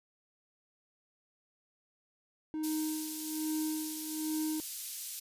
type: tone with tremolo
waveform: triangle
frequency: 311.1 Hz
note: D#4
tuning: in tune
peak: -29 dBFS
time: 2.54-4.6 s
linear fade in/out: 0 ms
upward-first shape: sine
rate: 1.2 Hz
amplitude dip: 70%
type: high-pass noise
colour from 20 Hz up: white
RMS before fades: -40 dBFS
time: 2.63-5.2 s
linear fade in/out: 10 ms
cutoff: 4200 Hz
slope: 12 dB/octave
effects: resampled to 32000 Hz